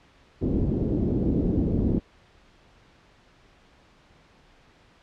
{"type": "low-pass noise", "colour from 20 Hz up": "white", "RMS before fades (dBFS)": -24, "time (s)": [0.41, 2], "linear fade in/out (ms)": 20, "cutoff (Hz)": 340, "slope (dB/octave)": 24, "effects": ["pink hiss -57 dBFS RMS until 5.02 s", "low-pass 4000 Hz 12 dB/octave"]}